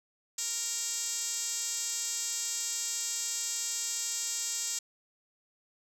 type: tone with band-pass filter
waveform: 5% pulse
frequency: 466.2 Hz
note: A#4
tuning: in tune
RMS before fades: -34 dBFS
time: 0.38-4.79 s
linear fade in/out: 5 ms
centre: 7700 Hz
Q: 5.9
effects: none